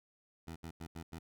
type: tone bursts at uneven times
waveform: 15% pulse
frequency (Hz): 82.41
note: E2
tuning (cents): 0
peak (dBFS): -37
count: 5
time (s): 0.47-0.56 / 0.63-0.71 / 0.8-0.87 / 0.95-1.03 / 1.12-1.19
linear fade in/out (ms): 10
effects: none